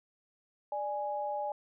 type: tone pair together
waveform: sine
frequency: 591 / 830.5 Hz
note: D5 / G#5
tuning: +11 / 0 cents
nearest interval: tritone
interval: 589 cents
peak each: -36 / -34 dBFS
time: 0.72-1.52 s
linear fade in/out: 2 ms
effects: none